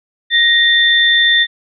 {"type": "tone pair together", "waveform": "sine", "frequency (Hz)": [1873, 3556], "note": ["A#6", "A7"], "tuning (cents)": [8, 18], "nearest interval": "major seventh", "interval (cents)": 1110, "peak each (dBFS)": -11, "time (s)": [0.3, 1.47], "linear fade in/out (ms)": 50, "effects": []}